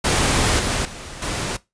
pink noise with level steps, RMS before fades -18 / -22 / -35 / -25 dBFS, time 0.04-1.57 s, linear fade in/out 10 ms, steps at 0.59 / 0.85 / 1.22 s, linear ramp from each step 2 ms, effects noise-tail reverb RT60 0.2 s tail -19 dB re dry + resampled to 22050 Hz

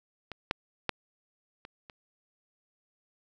clicks, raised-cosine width 0.3 ms, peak -23 / -11 / -11 / -28 / -30 dBFS, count 5, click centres 0.317 / 0.511 / 0.893 / 1.651 / 1.898 s, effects none

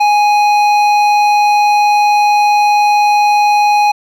triangle tone with hard clipping, 830.6 Hz, G#5, in tune, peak -9 dBFS, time 0-3.92 s, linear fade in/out 10 ms, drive 14 dB, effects none

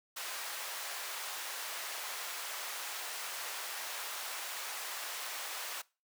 pink high-pass noise, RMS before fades -41 dBFS, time 0.16-5.82 s, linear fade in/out 10 ms, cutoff 850 Hz, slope 12 dB/octave, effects noise-tail reverb RT60 0.3 s tail -22 dB re dry + high-pass 400 Hz 12 dB/octave

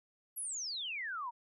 sine exponential sweep, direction down, 11830 to 911 Hz, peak -37 dBFS, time 0.36-1.31 s, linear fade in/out 20 ms, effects none

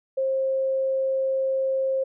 sine tone, 532 Hz, C5, 29 cents sharp, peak -21 dBFS, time 0.17-2.04 s, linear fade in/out 10 ms, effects none

